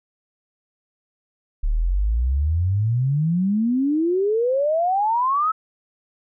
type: exponential sweep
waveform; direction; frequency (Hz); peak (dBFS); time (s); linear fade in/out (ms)
sine; up; 35 to 1316; -17; 1.63-5.52; 10
effects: none